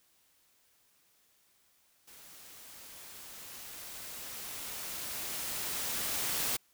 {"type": "noise with level ramp", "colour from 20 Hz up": "white", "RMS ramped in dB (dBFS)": [-54, -32], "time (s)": [2.07, 6.57], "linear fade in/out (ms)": 10, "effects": ["white hiss -69 dBFS RMS until 6.73 s"]}